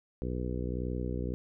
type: harmonic tone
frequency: 61.74 Hz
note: B1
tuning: in tune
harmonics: 1 / 2 / 3 / 4 / 5 / 6 / 7 / 8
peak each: -35 / -38 / -40 / -41 / -42 / -43 / -43 / -44 dBFS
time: 0.22-1.34 s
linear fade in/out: 0 ms
effects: none